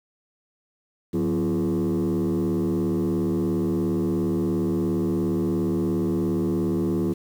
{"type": "tone with frequency modulation", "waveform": "sine", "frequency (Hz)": 262.3, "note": "C4", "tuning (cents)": 4, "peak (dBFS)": -18, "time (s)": [1.13, 7.14], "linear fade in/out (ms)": 20, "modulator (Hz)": 77.1, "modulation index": 1.7, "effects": ["tanh soft clip ceiling -20 dBFS", "8-bit"]}